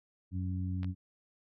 harmonic tone, 91.9 Hz, F#2, 11 cents flat, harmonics 1 / 2 / 3, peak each -33 / -39 / -43 dBFS, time 0.31-0.95 s, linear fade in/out 50 ms
clicks, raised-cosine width 0.3 ms, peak -31 / -33 dBFS, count 2, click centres 0.832 / 0.845 s
effects none

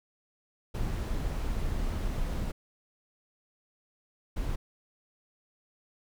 brown noise bursts at uneven times, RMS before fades -31 dBFS, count 2, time 0.74-2.52 / 4.36-4.56 s, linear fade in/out 10 ms, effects none

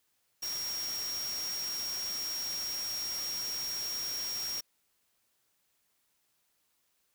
sine tone in noise, 5588 Hz, F8, in tune, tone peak -34 dBFS, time 0.42-4.61 s, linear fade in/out 10 ms, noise white, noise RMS -42 dBFS, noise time 0.42-4.61 s, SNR +5 dB, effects white hiss -75 dBFS RMS until 7.14 s

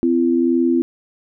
sine tone pair together, 256.7 / 338.6 Hz, C4 / E4, -33 / +46 cents, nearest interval perfect fourth, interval 479 cents, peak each -16 dBFS, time 0.03-0.82 s, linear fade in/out 0 ms, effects none

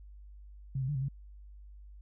sine tone with pitch steps, 134.1 / 130.1 / 147.4 / 131.4 / 137.8 Hz, C3 / C3 / D3 / C3 / C#3, +43 / -9 / +7 / +8 / -10 cents, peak -30 dBFS, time 0.75-1.085 s, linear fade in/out 5 ms, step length 67 ms, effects added 50 Hz sine -48 dBFS peak until 2.01 s

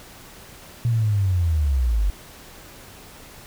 sine linear sweep, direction down, 120 to 46.35 Hz, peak -17 dBFS, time 0.85-2.1 s, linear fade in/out 0 ms, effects pink hiss -44 dBFS RMS until 3.46 s

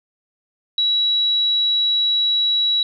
sine tone, 3900 Hz, B7, 23 cents flat, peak -15 dBFS, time 0.78-2.83 s, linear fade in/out 2 ms, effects none

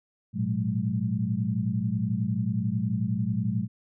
sine tone cluster, 110.1 / 121.2 / 182.7 / 210.2 Hz, A2 / B2 / F#3 / G#3, +2 / -32 / -22 / +21 cents, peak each -30 dBFS, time 0.33-3.68 s, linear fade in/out 50 ms, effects none

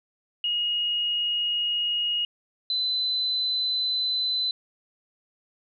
sine tone pair in turn, 2877 / 4025 Hz, F#7 / B7, -49 / +32 cents, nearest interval tritone, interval 581 cents, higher second, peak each -23 dBFS, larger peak neither, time 0.44-2.25 / 2.7-4.51 s, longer neither, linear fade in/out 2 ms, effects none

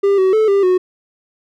triangle tone with pitch steps, 398.2 / 377.6 / 435.9 / 397 / 366.7 Hz, G4 / F#4 / A4 / G4 / F#4, +27 / +35 / -16 / +22 / -15 cents, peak -8 dBFS, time 0.03-0.78 s, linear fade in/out 10 ms, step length 150 ms, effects none

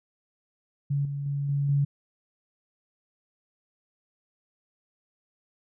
sine tone with level steps, 141.5 Hz, C#3, 36 cents sharp, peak -23 / -29 / -26 / -23 / -20 dBFS, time 0.9-1.85 s, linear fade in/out 10 ms, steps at 1.05 / 1.26 / 1.49 / 1.69 s, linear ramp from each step 2 ms, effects none

